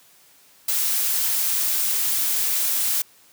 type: noise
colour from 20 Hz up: blue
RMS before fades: -22 dBFS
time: 0.68-3.02 s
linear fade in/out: 5 ms
effects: white hiss -54 dBFS RMS until 3.32 s + high-pass 100 Hz 12 dB/octave